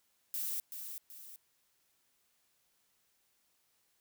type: noise with echo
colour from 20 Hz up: violet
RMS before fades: -37 dBFS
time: 0.34-0.6 s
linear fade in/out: 0 ms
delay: 380 ms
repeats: 2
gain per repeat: -7 dB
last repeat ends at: 1.36 s
effects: white hiss -75 dBFS RMS until 4 s